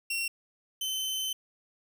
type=tone pair in turn; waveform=sawtooth; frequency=2731 / 3065 Hz; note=F7 / G7; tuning=-39 / -40 cents; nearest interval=major second; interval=199 cents; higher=second; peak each=-26 / -27 dBFS; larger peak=first; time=0.1-0.28 / 0.81-1.33 s; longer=second; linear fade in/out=5 ms; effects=none